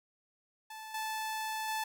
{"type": "tone with level steps", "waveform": "sawtooth", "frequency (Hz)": 874, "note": "A5", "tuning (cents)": -12, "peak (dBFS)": [-40, -31, -29], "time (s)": [0.7, 1.84], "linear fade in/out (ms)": 5, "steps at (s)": [0.94, 1.68], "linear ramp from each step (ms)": 5, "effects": []}